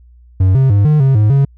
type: tone with pitch steps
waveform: triangle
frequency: 93.9 / 133.3 / 101.2 / 151.7 / 134.6 / 106.1 / 138.2 Hz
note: F#2 / C3 / G#2 / D#3 / C3 / G#2 / C#3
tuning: +26 / +33 / -44 / -44 / +49 / +38 / -5 cents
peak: -5 dBFS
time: 0.4-1.45 s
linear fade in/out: 5 ms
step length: 150 ms
effects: added 60 Hz sine -40 dBFS peak until 1.57 s